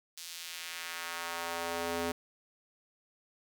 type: tone with high-pass filter sweep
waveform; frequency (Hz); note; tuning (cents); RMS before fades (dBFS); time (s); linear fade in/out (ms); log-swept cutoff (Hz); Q
square; 84.7; E2; +48; -38; 0.17-2.12; 5; 4600 to 320; 1
effects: none